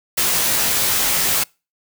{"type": "noise with comb filter", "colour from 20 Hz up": "white", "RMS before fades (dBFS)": -18, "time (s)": [0.17, 1.44], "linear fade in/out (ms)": 10, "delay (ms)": 16, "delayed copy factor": -1, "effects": ["noise-tail reverb RT60 0.3 s tail -26 dB re dry"]}